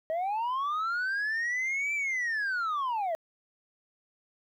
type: linear two-way sweep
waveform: sine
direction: up then down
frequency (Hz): 622.3 to 2349 to 622.3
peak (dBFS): -25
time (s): 0.1-3.15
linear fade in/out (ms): 0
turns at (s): 1.94
effects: tanh soft clip ceiling -27 dBFS + 11-bit